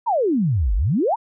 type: exponential two-way sweep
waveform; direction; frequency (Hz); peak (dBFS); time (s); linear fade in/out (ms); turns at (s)
sine; down then up; 1001 to 43.65 to 1001; -16; 0.06-1.16; 20; 0.75
effects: none

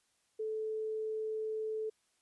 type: tone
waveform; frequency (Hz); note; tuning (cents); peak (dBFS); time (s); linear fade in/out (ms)
sine; 436.1; A4; -15; -34; 0.39-1.9; 10
effects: white hiss -75 dBFS RMS until 2.21 s + resampled to 24000 Hz

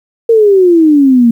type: exponential sweep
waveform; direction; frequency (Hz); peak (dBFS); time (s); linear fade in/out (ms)
sine; down; 466.2 to 227.8; -3; 0.29-1.31; 5
effects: 7-bit

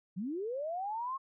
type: linear sweep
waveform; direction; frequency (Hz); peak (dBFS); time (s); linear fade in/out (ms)
sine; up; 164.81 to 1095; -34; 0.16-1.18; 20
effects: none

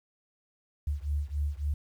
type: beating tone pair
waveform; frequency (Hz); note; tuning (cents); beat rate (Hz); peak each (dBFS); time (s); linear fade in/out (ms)
sine; 71.4 / 75; D2 / D2; -48 / +37; 3.6; -31 / -32; 0.87-1.74; 5
effects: 10-bit

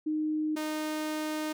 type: tone pair in turn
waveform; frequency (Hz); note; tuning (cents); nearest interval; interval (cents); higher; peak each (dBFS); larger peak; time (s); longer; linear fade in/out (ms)
sine / sawtooth; 308.1 / 308.1; D#4 / D#4; -17 / -17; unison; 0; neither; -27; neither; 0.06-0.56 / 0.56-1.53; second; 10
effects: none

